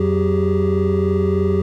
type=tone cluster; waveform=triangle; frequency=88.5 / 187.6 / 384.2 / 407.5 Hz; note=F2 / F#3 / G4 / G#4; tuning=+23 / +24 / -35 / -33 cents; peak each=-18 dBFS; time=0-1.62 s; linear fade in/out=5 ms; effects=tanh soft clip ceiling -4 dBFS